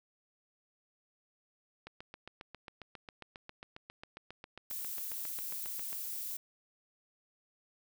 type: click train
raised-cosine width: 0.3 ms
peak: -30 dBFS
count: 31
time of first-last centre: 1.87-5.93 s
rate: 7.39 Hz
type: noise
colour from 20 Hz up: violet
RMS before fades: -40 dBFS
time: 4.7-6.37 s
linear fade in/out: 5 ms
effects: none